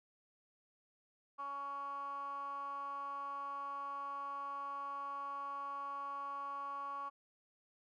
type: tone with band-pass filter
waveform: 15% pulse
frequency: 280 Hz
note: C#4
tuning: 18 cents sharp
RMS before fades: -43 dBFS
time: 1.38-7.1 s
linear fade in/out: 20 ms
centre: 1100 Hz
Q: 7.9
effects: none